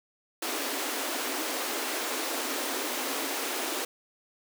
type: high-pass noise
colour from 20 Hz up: pink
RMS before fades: -32 dBFS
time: 0.42-3.85 s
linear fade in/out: 5 ms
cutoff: 250 Hz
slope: 96 dB/octave
effects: none